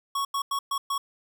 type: tone bursts at uneven times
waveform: square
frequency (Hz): 1108.7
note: C#6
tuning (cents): 0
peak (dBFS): -26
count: 5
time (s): 0.15-0.25 / 0.34-0.42 / 0.51-0.59 / 0.71-0.78 / 0.9-0.98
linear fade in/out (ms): 5
effects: none